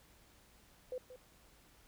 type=tone with echo; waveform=sine; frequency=506 Hz; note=B4; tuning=42 cents sharp; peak=-38 dBFS; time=0.92-0.98 s; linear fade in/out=2 ms; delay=180 ms; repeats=1; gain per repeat=-12 dB; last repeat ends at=1.16 s; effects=added 57 Hz sine -70 dBFS peak until 1.87 s + pink hiss -65 dBFS RMS until 1.87 s